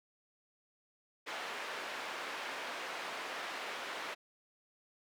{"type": "band-pass noise", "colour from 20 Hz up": "white", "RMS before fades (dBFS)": -42, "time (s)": [1.26, 4.15], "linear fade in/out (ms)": 20, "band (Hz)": [410, 2200], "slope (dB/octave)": 12, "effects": []}